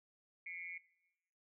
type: tone with amplitude modulation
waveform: sine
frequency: 2200 Hz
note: C#7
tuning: 14 cents flat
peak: -39 dBFS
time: 0.46-0.78 s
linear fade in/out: 5 ms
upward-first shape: sine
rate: 174 Hz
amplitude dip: 100%
effects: noise-tail reverb RT60 0.9 s tail -21 dB re dry